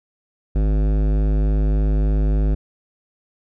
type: tone with hard clipping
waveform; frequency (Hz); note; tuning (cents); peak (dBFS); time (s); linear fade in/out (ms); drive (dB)
sine; 51.7; G#1; -7; -17; 0.55-2.55; 10; 16
effects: none